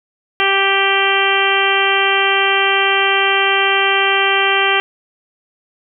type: harmonic tone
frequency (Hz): 391.8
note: G4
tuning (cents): -1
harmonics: 1 / 2 / 3 / 4 / 5 / 6 / 7 / 8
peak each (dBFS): -20 / -20 / -20 / -20 / -20 / -20 / -20 / -20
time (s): 0.4-4.8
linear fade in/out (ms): 0
effects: none